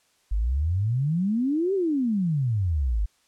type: exponential two-way sweep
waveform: sine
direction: up then down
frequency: 47.49 to 402.1 to 47.49 Hz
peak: -21 dBFS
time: 0.31-3.06 s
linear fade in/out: 10 ms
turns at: 1.74 s
effects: white hiss -65 dBFS RMS until 3.27 s + low-pass 9000 Hz 12 dB/octave